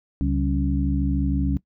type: harmonic tone with a mistuned harmonic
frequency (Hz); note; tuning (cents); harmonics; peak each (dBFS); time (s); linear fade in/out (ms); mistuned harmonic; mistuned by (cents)
69.3; C#2; 0; 1 / 2 / 3 / 4; -23 / -27 / -27 / -25; 0.21-1.57; 0; 3; -140
effects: noise-tail reverb RT60 0.1 s tail -20 dB re dry